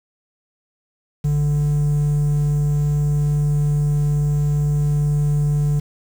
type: tone pair together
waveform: triangle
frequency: 49.15 / 146.83 Hz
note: G1 / D3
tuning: +5 / 0 cents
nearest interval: octave + perfect fifth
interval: 1895 cents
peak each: -24 / -13 dBFS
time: 1.24-5.8 s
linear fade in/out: 10 ms
effects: tanh soft clip ceiling -8 dBFS + 7-bit